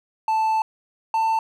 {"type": "tone pair in turn", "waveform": "triangle", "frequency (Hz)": [880, 891.8], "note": ["A5", "A5"], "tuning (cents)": [0, 23], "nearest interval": "unison", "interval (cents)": 23, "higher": "second", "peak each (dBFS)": -16, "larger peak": "neither", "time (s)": [[0.28, 0.62], [1.14, 1.39]], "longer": "first", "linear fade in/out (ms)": 2, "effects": []}